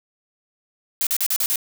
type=noise bursts; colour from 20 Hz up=blue; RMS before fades=-21 dBFS; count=6; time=1.01-1.558 s; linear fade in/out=0 ms; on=58 ms; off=40 ms; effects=none